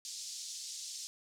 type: band-pass noise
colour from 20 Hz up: pink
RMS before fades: -44 dBFS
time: 0.05-1.07 s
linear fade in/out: 0 ms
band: 4500 to 7700 Hz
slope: 24 dB/octave
effects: none